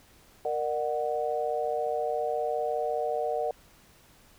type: chord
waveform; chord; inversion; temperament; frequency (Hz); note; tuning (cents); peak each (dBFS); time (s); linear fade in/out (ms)
sine; Bb augmented; none; equal with one note detuned; 466.2 / 600.7 / 740; Bb4 / D5 / F#5; 0 / +39 / 0; -31; 0.45-3.51; 2
effects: pink hiss -58 dBFS RMS until 4.38 s